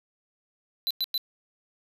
square tone bursts, 4004 Hz, B7, 23 cents sharp, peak -25 dBFS, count 3, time 0.87-1.178 s, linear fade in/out 0 ms, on 36 ms, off 100 ms, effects 10-bit

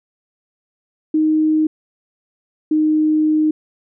sine tone pair in turn, 311.1 / 308.8 Hz, D#4 / D#4, 0 / -13 cents, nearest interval unison, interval 13 cents, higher first, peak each -12 dBFS, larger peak neither, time 1.14-1.67 / 2.71-3.51 s, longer second, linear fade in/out 5 ms, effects none

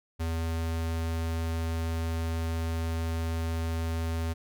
square tone, 82.1 Hz, E2, 6 cents flat, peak -29 dBFS, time 0.19-4.34 s, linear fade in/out 20 ms, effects none

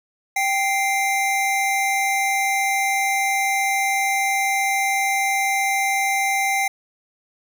square tone pair together, 784 / 2093 Hz, G5 / C7, 0 / 0 cents, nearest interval octave + perfect fourth, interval 1700 cents, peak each -22 dBFS, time 0.36-6.68 s, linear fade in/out 5 ms, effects none

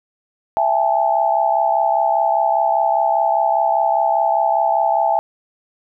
sine tone cluster, 666 / 803 / 868 Hz, E5 / G5 / A5, +18 / +41 / -24 cents, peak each -18 dBFS, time 0.57-5.19 s, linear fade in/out 0 ms, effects none

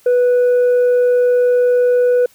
sine tone, 492.5 Hz, B4, 5 cents flat, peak -7 dBFS, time 0.06-2.26 s, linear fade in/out 5 ms, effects tanh soft clip ceiling -9 dBFS + white hiss -51 dBFS RMS until 2.34 s

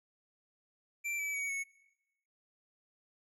square tone with pitch steps, 2349 / 2301 / 2253 / 2207 Hz, D7 / D7 / C#7 / C#7, 0 / -36 / +28 / -8 cents, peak -35 dBFS, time 1.04-1.64 s, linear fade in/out 20 ms, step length 150 ms, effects noise-tail reverb RT60 1.0 s tail -24 dB re dry + low-pass 12000 Hz 12 dB/octave

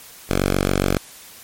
5% pulse tone, 47.22 Hz, F#1, 36 cents sharp, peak -6 dBFS, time 0.29-0.98 s, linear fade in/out 10 ms, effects white hiss -42 dBFS RMS until 1.43 s + MP3 64 kbps

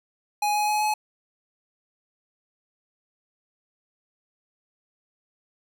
square tone with pitch steps, 833 / 838.8 / 844.6 / 850.5 Hz, G#5 / G#5 / G#5 / G#5, +5 / +17 / +29 / +41 cents, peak -22 dBFS, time 0.42-0.94 s, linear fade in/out 5 ms, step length 130 ms, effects none

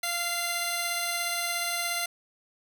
10% pulse tone pair together, 694 / 2065 Hz, F5 / C7, -11 / -23 cents, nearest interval octave + perfect fifth, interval 1888 cents, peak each -22 dBFS, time 0.03-2.06 s, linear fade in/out 5 ms, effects none

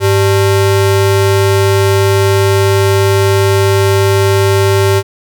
square ring-modulated tone, 245.5 Hz, B3, 10 cents flat, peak -5 dBFS, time 0-5.03 s, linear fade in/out 50 ms, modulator 144 Hz, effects none

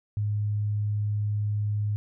sine tone, 104.4 Hz, G#2, 10 cents sharp, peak -24 dBFS, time 0.17-1.96 s, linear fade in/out 0 ms, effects none

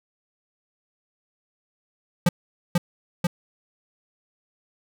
square tone with echo, 174.7 Hz, F3, 1 cent sharp, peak -15 dBFS, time 2.26-2.29 s, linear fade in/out 5 ms, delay 490 ms, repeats 2, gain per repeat -2 dB, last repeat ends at 3.27 s, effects none

